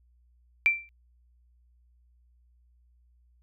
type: tone with exponential decay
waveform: sine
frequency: 2349 Hz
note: D7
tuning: in tune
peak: -15 dBFS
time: 0.66-0.89 s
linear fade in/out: 0 ms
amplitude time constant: 49 ms
effects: added 60 Hz sine -60 dBFS peak until 3.42 s